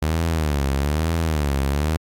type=tone with vibrato; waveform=sawtooth; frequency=75.2 Hz; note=D2; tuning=42 cents sharp; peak=-15 dBFS; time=0.02-1.97 s; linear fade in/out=5 ms; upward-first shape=sine; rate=1.1 Hz; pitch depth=170 cents each way; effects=AAC 64 kbps